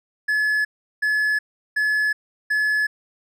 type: tone bursts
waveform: triangle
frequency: 1711 Hz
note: A6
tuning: 49 cents flat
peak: -16 dBFS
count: 4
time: 0.28-2.87 s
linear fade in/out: 10 ms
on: 370 ms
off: 370 ms
effects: none